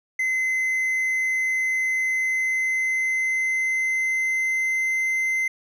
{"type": "tone with pitch glide", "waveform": "triangle", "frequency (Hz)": [2052, 2069], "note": ["C7", "C7"], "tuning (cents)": [-34, -20], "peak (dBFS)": -19, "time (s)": [0.19, 5.48], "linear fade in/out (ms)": 5, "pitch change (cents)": 14, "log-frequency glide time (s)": [2.14, 5.05], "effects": []}